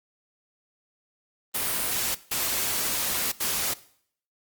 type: noise bursts at uneven times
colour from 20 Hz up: white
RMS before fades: -27 dBFS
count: 3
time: 1.54-2.15 / 2.31-3.32 / 3.4-3.74 s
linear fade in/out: 10 ms
effects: noise-tail reverb RT60 0.6 s tail -18 dB re dry + Opus 32 kbps